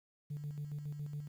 sine tone with tremolo, 146.83 Hz, D3, in tune, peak -36 dBFS, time 0.3-1.28 s, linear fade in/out 10 ms, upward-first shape square, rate 7.2 Hz, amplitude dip 50%, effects tanh soft clip ceiling -35 dBFS + 11-bit

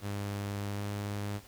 sawtooth tone with pitch glide, 101.2 to 102.26 Hz, G#2 to G#2, -44 to -26 cents, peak -30 dBFS, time 0.01-1.41 s, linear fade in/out 50 ms, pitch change +18 cents, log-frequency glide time 0.66-0.86 s, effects pink hiss -55 dBFS RMS until 1.47 s

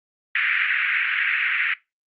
white band-pass noise, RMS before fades -22 dBFS, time 0.35-1.74 s, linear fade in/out 5 ms, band 1500 to 2500 Hz, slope 48 dB/octave, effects noise-tail reverb RT60 0.2 s tail -18 dB re dry + Opus 48 kbps

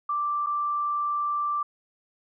sine tone with dropouts, 1174.7 Hz, D6, in tune, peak -24 dBFS, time 0.09-1.63 s, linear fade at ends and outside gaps 5 ms, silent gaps 0.463-0.468 s, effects none

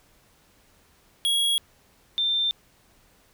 square / sine tone pair in turn, 3315 / 3580 Hz, G#7 / A7, -4 / +29 cents, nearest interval minor second, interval 133 cents, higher second, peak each -21 dBFS, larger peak neither, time 1.25-1.58 / 2.18-2.51 s, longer neither, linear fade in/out 0 ms, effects pink hiss -60 dBFS RMS until 3.33 s

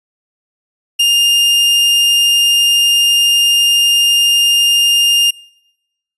40% pulse tone, 2814 Hz, F7, 12 cents sharp, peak -7 dBFS, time 0.99-5.31 s, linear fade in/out 10 ms, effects noise-tail reverb RT60 0.9 s tail -26 dB re dry + resampled to 24000 Hz

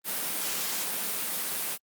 white high-pass noise, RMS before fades -31 dBFS, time 0.04-1.78 s, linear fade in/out 50 ms, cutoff 150 Hz, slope 48 dB/octave, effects Opus 32 kbps

